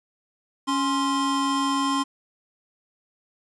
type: tone pair together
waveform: square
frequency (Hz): 277.2 / 1050.5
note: C#4 / C6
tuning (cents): 0 / +7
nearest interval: octave + major seventh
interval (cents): 2307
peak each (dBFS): -25 / -25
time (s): 0.67-2.04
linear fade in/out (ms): 20
effects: resampled to 22050 Hz + 9-bit